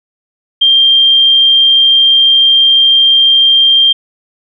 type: tone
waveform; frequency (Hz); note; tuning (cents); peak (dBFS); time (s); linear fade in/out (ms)
sine; 3183; G7; +26; -4; 0.61-3.93; 10
effects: none